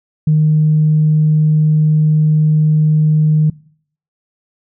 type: tone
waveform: sine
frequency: 154 Hz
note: D#3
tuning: 17 cents flat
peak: -7 dBFS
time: 0.27-3.5 s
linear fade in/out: 5 ms
effects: noise-tail reverb RT60 0.6 s tail -24 dB re dry + tanh soft clip ceiling -3 dBFS